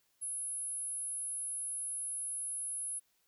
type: tone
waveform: sine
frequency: 10590 Hz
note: E9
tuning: 7 cents sharp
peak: -36 dBFS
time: 0.21-3 s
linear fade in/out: 20 ms
effects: white hiss -75 dBFS RMS until 3.27 s